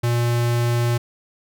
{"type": "tone", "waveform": "square", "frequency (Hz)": 119.2, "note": "A#2", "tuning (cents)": 39, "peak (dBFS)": -18, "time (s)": [0.03, 0.98], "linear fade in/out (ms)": 10, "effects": []}